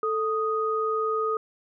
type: tone pair together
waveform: sine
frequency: 440 / 1244.5 Hz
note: A4 / D#6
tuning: 0 / 0 cents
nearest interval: octave + tritone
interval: 1800 cents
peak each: -26 dBFS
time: 0.03-1.37 s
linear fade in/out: 2 ms
effects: none